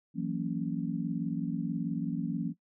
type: chord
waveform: sine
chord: F# dominant seventh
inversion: third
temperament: just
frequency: 166.5 / 185 / 231.2 / 277.5 Hz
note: E3 / F#3 / A#3 / C#4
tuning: +18 / 0 / -14 / +2 cents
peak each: -35 / -36 / -35 / -36 dBFS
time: 0.14-2.54 s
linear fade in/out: 50 ms
effects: noise-tail reverb RT60 0.1 s tail -19 dB re dry